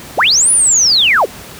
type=linear two-way sweep; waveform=sine; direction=up then down; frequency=189.4 to 10000 to 289.9 Hz; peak=-7 dBFS; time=0.17-1.26 s; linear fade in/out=20 ms; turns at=0.51 s; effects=pink hiss -32 dBFS RMS until 1.59 s + high-pass 60 Hz 12 dB/octave